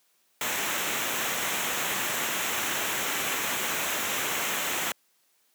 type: noise with comb filter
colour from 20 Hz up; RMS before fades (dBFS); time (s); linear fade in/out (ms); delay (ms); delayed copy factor
pink; -29; 0.41-4.92; 2; 0.21; -0.6
effects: white hiss -68 dBFS RMS until 5.54 s + high-pass 200 Hz 12 dB/octave